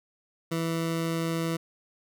20% pulse tone, 164.81 Hz, E3, in tune, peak -22 dBFS, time 0.51-1.57 s, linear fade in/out 10 ms, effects none

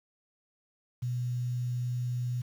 sine tone with quantisation, 123.2 Hz, B2, 4 cents flat, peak -29 dBFS, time 1.02-2.42 s, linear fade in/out 10 ms, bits 9, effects none

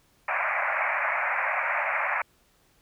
white band-pass noise, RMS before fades -27 dBFS, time 0.28-2.22 s, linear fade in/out 5 ms, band 570 to 2400 Hz, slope 96 dB/octave, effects pink hiss -64 dBFS RMS until 2.81 s

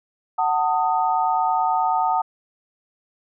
sine chord, D# diminished, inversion first, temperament just, 746.7 / 896 / 1244.5 Hz, F#5 / A5 / D#6, +16 / +31 / 0 cents, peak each -21 / -21 / -25 dBFS, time 0.38-2.22 s, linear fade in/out 10 ms, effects none

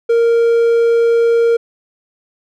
triangle tone, 464.8 Hz, A#4, 5 cents flat, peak -7 dBFS, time 0.09-1.57 s, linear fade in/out 10 ms, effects none

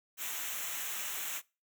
white noise with comb filter, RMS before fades -38 dBFS, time 0.17-1.42 s, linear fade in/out 50 ms, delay 0.21 ms, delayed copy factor -0.75, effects noise-tail reverb RT60 0.3 s tail -23 dB re dry

